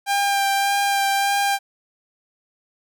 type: tone with vibrato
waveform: sawtooth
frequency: 796 Hz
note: G5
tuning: 26 cents sharp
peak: -14 dBFS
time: 0.06-1.59 s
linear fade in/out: 50 ms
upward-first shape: sine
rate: 1.7 Hz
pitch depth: 15 cents each way
effects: none